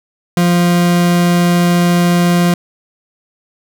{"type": "tone", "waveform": "40% pulse", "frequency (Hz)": 174.61, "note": "F3", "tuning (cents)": 0, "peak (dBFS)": -8, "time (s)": [0.37, 2.54], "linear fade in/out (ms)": 2, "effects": []}